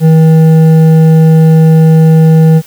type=tone with hard clipping; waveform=triangle; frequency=160 Hz; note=D#3; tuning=49 cents sharp; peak=-3 dBFS; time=0-2.62 s; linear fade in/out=50 ms; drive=11 dB; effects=white hiss -36 dBFS RMS until 2.66 s